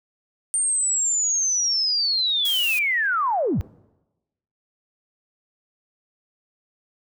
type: linear sweep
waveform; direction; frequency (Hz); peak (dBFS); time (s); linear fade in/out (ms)
sine; down; 8870 to 51.91; -19; 0.54-3.61; 0
type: noise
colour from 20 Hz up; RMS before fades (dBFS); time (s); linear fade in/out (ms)
blue; -31; 2.45-2.79; 2
effects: noise-tail reverb RT60 1.0 s tail -23 dB re dry